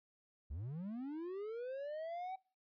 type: linear sweep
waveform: triangle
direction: up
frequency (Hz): 61.1 to 768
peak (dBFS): -39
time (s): 0.5-2.36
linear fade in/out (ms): 10
effects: noise-tail reverb RT60 0.4 s tail -25 dB re dry + resampled to 11025 Hz